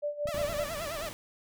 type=tone with tremolo; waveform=sine; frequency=587.3 Hz; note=D5; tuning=in tune; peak=-28 dBFS; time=0.02-0.71 s; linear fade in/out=20 ms; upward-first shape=sine; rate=5.6 Hz; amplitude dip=80%
type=clicks; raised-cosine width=5 ms; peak=-30 dBFS; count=10; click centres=0.257 / 0.289 / 0.345 / 0.381 / 0.414 / 0.448 / 0.496 / 0.528 / 0.567 / 0.6 s
type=tone with vibrato; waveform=sawtooth; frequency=622.3 Hz; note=D#5; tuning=in tune; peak=-31 dBFS; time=0.27-1.09 s; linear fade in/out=2 ms; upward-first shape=sine; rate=9.4 Hz; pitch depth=150 cents each way
type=noise; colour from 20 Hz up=pink; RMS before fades=-42 dBFS; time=0.34-1.13 s; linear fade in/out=0 ms
effects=none